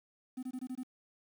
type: tone bursts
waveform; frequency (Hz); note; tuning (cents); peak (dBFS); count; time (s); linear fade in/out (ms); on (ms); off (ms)
triangle; 255.3; C4; -42; -34; 6; 0.37-0.834; 10; 59; 22
effects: tanh soft clip ceiling -30 dBFS + 10-bit